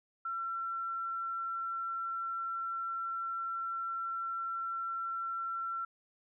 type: tone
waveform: sine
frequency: 1353 Hz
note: E6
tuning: 45 cents sharp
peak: -34 dBFS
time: 0.25-5.85 s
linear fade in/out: 5 ms
effects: none